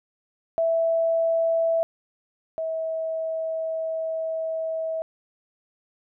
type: tone pair in turn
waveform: sine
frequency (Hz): 659.3 / 645.7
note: E5 / E5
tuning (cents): 0 / -36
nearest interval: unison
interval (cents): 36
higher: first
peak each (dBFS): -19 / -25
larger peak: first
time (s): 0.58-1.83 / 2.58-5.02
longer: second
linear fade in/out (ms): 0
effects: none